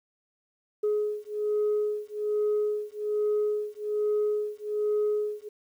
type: beating tone pair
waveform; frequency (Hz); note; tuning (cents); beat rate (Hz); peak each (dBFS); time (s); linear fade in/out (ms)
sine; 420 / 421.2; G#4 / G#4; +19 / +24; 1.2; -27; 0.83-5.49; 10
effects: tanh soft clip ceiling -20 dBFS + 10-bit